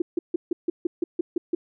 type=tone bursts; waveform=sine; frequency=343.7 Hz; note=F4; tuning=28 cents flat; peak=-19 dBFS; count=10; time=0-1.55 s; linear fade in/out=5 ms; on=20 ms; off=150 ms; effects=none